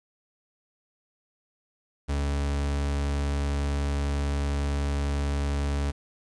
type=tone; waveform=40% pulse; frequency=71 Hz; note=C#2; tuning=42 cents sharp; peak=-24 dBFS; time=2.08-5.92 s; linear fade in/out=20 ms; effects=resampled to 22050 Hz + 10-bit